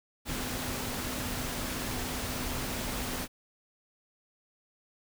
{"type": "tone in noise", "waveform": "sine", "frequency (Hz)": 251.1, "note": "B3", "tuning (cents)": 29, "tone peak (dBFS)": -41, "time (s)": [0.25, 3.28], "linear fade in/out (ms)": 50, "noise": "pink", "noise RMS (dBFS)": -35, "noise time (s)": [0.25, 3.28], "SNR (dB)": -9, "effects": []}